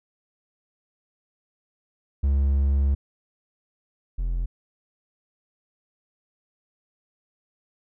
triangle tone pair in turn, 69.3 / 42.91 Hz, C#2 / F1, 0 / -30 cents, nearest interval minor sixth, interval 830 cents, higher first, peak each -16 / -21 dBFS, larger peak first, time 2.23-2.95 / 4.18-4.46 s, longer first, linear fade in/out 10 ms, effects none

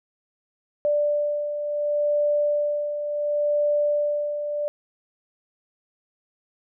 sine beating tone pair, 588 / 588.7 Hz, D5 / D5, +2 / +4 cents, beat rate 0.7 Hz, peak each -29 / -21 dBFS, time 0.85-4.68 s, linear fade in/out 0 ms, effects none

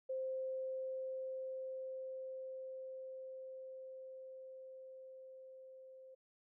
sine tone with level ramp, 523.3 Hz, C5, in tune, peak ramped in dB -37 to -54 dBFS, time 0.09-6.15 s, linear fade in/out 10 ms, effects none

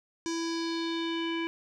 square tone with low-pass filter sweep, 331.7 Hz, E4, 11 cents sharp, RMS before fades -32 dBFS, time 0.26-1.47 s, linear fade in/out 0 ms, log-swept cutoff 6200 to 2600 Hz, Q 3.8, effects none

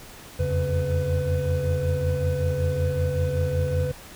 triangle tone cluster, 84.4 / 89.7 / 140.3 / 501 Hz, E2 / F2 / C#3 / B4, +41 / +47 / +21 / +25 cents, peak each -25 dBFS, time 0.39-3.92 s, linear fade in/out 10 ms, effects pink hiss -44 dBFS RMS until 4.15 s

